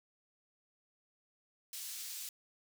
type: high-pass noise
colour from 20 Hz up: pink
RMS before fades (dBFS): -44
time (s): 1.73-2.29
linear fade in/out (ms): 2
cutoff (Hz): 4500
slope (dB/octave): 12
effects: none